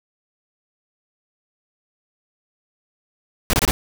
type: noise bursts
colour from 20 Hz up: pink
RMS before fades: -17 dBFS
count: 4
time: 3.5-3.71 s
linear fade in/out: 0 ms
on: 33 ms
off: 26 ms
effects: none